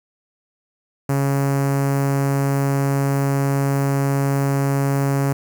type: tone with notch filter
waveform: sawtooth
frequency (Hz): 138.59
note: C#3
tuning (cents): 0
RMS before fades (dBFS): -19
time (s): 1.09-5.33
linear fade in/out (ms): 5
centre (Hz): 3500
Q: 0.61
effects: 8-bit